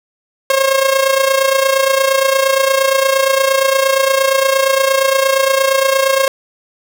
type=tone with amplitude modulation; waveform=sawtooth; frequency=539 Hz; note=C#5; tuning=49 cents flat; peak=-4 dBFS; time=0.5-6.28 s; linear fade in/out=2 ms; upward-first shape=sine; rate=28.6 Hz; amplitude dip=65%; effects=none

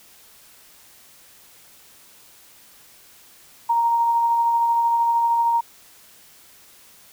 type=tone with tremolo; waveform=sine; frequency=932.3 Hz; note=A#5; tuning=in tune; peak=-15 dBFS; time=3.69-5.61 s; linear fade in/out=10 ms; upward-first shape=sine; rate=13 Hz; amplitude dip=25%; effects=white hiss -50 dBFS RMS until 7.12 s

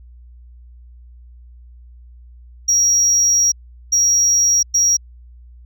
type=tone bursts at uneven times; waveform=sine; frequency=5670 Hz; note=F8; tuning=25 cents sharp; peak=-9 dBFS; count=3; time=2.68-3.52 / 3.92-4.63 / 4.74-4.97 s; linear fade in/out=10 ms; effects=tanh soft clip ceiling -10 dBFS + added 60 Hz sine -39 dBFS peak until 5.65 s

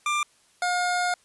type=tone pair in turn; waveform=25% pulse; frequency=1189 / 715 Hz; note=D6 / F5; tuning=+21 / +41 cents; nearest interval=major sixth; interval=880 cents; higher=first; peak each=-19 dBFS; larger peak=neither; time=0.06-0.23 / 0.62-1.14 s; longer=second; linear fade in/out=2 ms; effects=white hiss -61 dBFS RMS until 1.24 s + resampled to 24000 Hz

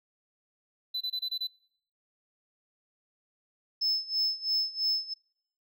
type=tone bursts; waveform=triangle; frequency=4004 Hz; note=B7; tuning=23 cents sharp; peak=-28 dBFS; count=6; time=0.94-1.473 s; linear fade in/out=10 ms; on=68 ms; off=25 ms
type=tone with tremolo; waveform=sine; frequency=5230 Hz; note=E8; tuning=15 cents flat; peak=-22 dBFS; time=3.81-5.14 s; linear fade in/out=10 ms; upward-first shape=sine; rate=3 Hz; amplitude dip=90%
effects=noise-tail reverb RT60 0.7 s tail -26 dB re dry + tanh soft clip ceiling -22 dBFS

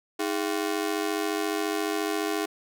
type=ring-modulated tone; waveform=sawtooth; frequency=363.9 Hz; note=F#4; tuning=29 cents flat; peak=-19 dBFS; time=0.19-2.46 s; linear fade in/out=10 ms; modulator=47.2 Hz; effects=none

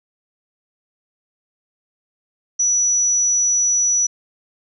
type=tone; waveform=sine; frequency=5900 Hz; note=F#8; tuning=6 cents flat; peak=-14 dBFS; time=2.59-4.07 s; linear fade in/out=10 ms; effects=none

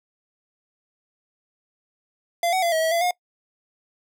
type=tone with pitch steps; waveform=square; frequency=687 / 750 / 682 / 640 / 646 / 678 / 716 Hz; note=F5 / F#5 / F5 / D#5 / E5 / E5 / F5; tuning=-29 / +23 / -41 / +49 / -35 / +49 / +43 cents; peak=-20 dBFS; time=2.43-3.109 s; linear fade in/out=2 ms; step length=97 ms; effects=noise-tail reverb RT60 0.1 s tail -23 dB re dry

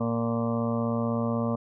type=harmonic tone; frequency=116.1 Hz; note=A#2; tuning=7 cents flat; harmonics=1 / 2 / 4 / 5 / 6 / 7 / 8 / 9 / 10; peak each=-31 / -27 / -34 / -33 / -40 / -45 / -44 / -39 / -39 dBFS; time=0-1.56 s; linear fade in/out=10 ms; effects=none

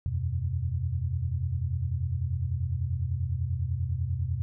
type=chord; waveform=sine; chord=E suspended second; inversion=none; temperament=equal with one note detuned; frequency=82.41 / 92.5 / 125.85 Hz; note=E2 / F#2 / B2; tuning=0 / 0 / +33 cents; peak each=-31 dBFS; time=0.06-4.42 s; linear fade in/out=0 ms; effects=none

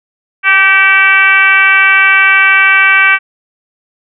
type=tone with frequency modulation; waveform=sine; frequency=1925 Hz; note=B6; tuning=45 cents flat; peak=-4 dBFS; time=0.43-3.19 s; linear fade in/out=50 ms; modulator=379 Hz; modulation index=1.8; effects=none

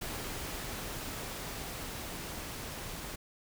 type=noise with level ramp; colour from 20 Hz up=pink; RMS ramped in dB=-39 to -42 dBFS; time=0.01-3.16 s; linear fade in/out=10 ms; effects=none

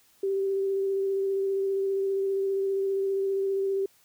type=tone with vibrato; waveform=sine; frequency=390 Hz; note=G4; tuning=9 cents flat; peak=-24 dBFS; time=0.23-3.86 s; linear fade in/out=5 ms; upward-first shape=square; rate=15 Hz; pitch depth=11 cents each way; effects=white hiss -62 dBFS RMS until 4.04 s

